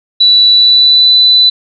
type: tone with pitch glide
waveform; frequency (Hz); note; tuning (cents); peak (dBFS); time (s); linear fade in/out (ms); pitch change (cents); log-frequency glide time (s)
sine; 3951 to 3990; B7 to B7; 0 to +17; -3; 0.2-1.5; 10; +17; 0.51-1.13
effects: none